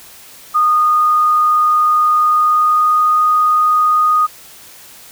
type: tone with pitch glide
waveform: sine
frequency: 1230 to 1237.8 Hz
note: D#6 to D#6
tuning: -20 to -9 cents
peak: -9 dBFS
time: 0.54-4.27 s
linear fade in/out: 20 ms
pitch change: +11 cents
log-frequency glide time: 2.28-3.16 s
effects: white hiss -39 dBFS RMS until 5.11 s